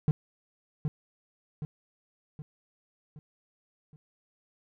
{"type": "tone with echo", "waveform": "triangle", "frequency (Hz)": 150.9, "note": "D3", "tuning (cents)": 47, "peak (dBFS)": -18, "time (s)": [0.08, 0.11], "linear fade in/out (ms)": 0, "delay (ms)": 770, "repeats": 5, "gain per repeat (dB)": -6, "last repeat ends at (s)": 3.96, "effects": []}